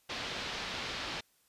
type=low-pass noise; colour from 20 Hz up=white; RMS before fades=-39 dBFS; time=0.09-1.21 s; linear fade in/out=10 ms; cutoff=4400 Hz; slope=24 dB/octave; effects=white hiss -70 dBFS RMS until 1.48 s + resampled to 32000 Hz